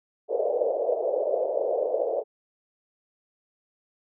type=band-pass noise; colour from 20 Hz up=pink; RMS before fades=-26 dBFS; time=0.28-2.24 s; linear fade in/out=50 ms; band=460 to 620 Hz; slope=48 dB/octave; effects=none